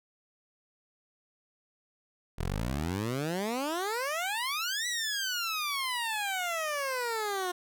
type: exponential two-way sweep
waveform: 15% pulse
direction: up then down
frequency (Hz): 39 to 1980 to 353.1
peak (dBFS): -24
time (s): 2.38-7.52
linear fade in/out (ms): 10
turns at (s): 4.87
effects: none